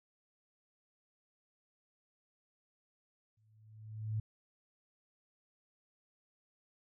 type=tone with exponential growth; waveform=sine; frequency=108.6 Hz; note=A2; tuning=22 cents flat; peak=-31 dBFS; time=3.37-4.2 s; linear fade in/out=5 ms; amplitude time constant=180 ms; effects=none